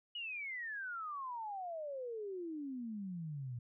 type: exponential sweep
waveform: sine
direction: down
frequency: 2940 to 116.54 Hz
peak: -40 dBFS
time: 0.15-3.59 s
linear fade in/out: 5 ms
effects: none